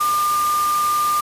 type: tone in noise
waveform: sine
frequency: 1200 Hz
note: D6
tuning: 37 cents sharp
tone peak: -16 dBFS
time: 0-1.21 s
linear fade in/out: 10 ms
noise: white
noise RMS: -28 dBFS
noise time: 0-1.21 s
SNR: +9 dB
effects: resampled to 32000 Hz